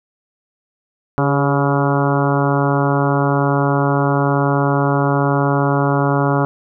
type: harmonic tone with a mistuned harmonic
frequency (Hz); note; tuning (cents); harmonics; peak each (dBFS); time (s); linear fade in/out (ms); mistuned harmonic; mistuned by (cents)
141.1; C#3; +31; 1 / 2 / 3 / 4 / 5 / 6 / 7 / 8 / 9 / 10; -17 / -20 / -22 / -23 / -24 / -25 / -25 / -26 / -27 / -27; 1.18-6.45; 0; 3; -43
effects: none

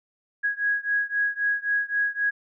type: beating tone pair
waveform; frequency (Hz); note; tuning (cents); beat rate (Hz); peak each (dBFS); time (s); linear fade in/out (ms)
sine; 1655 / 1658.8; G#6 / G#6; -6 / -3; 3.8; -25 / -26; 0.43-2.31; 20
effects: none

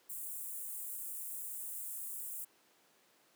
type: high-pass noise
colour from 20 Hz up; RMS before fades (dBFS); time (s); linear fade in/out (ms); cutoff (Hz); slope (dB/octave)
white; -43; 0.09-2.45; 10; 7800; 48
effects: pink hiss -68 dBFS RMS until 3.35 s + high-pass 300 Hz 12 dB/octave

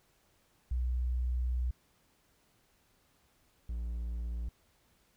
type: tone pair in turn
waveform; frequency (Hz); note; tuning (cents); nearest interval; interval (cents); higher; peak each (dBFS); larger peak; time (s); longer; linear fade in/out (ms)
sine / triangle; 61.74 / 58.27; B1 / A#1; 0 / 0; minor second; 100; first; -29 / -32; first; 0.71-1.71 / 3.69-4.49; first; 5
effects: pink hiss -70 dBFS RMS until 5.16 s

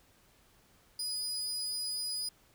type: tone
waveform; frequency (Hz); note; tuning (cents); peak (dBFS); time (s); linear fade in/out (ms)
30% pulse; 4952; D#8; -9; -31; 0.99-2.29; 5
effects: pink hiss -65 dBFS RMS until 2.54 s

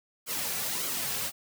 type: noise with flanger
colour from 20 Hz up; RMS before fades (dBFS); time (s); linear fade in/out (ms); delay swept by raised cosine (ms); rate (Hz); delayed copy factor
white; -32; 0.26-1.32; 50; 1.1 to 3.3; 1.7; -0.7
effects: none

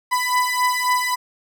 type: beating tone pair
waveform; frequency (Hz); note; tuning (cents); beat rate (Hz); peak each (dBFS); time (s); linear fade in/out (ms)
30% pulse; 995 / 998.7; B5 / B5; +13 / +19; 3.7; -18; 0.11-1.16; 20
effects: none

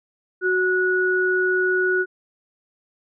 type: tone pair together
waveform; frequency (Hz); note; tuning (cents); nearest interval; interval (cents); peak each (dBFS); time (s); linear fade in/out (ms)
sine; 370 / 1464.3; F#4 / F#6; 0 / -18; 2 octaves; 2382; -20; 0.41-2.06; 50
effects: none

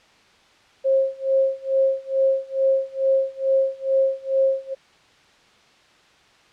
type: tone with tremolo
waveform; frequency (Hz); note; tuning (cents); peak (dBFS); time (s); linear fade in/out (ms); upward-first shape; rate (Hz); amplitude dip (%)
sine; 536; C5; +42; -14; 0.84-4.75; 20; sine; 2.3; 95
effects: white hiss -54 dBFS RMS until 6.52 s + low-pass 4000 Hz 12 dB/octave

